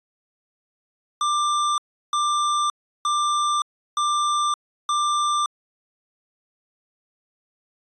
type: tone bursts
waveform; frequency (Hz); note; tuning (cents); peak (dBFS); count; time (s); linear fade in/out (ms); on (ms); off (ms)
square; 1186; D6; +17; -20; 5; 1.21-5.46; 2; 570; 350
effects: resampled to 22050 Hz